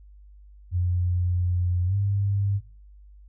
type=tone with pitch glide; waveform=sine; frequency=89.1 to 100.01 Hz; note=F2 to G2; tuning=+35 to +35 cents; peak=-21 dBFS; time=0.71-2.61 s; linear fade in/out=50 ms; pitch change=+200 cents; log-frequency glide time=1.86-1.95 s; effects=noise-tail reverb RT60 0.3 s tail -17 dB re dry + added 50 Hz sine -46 dBFS peak until 3.28 s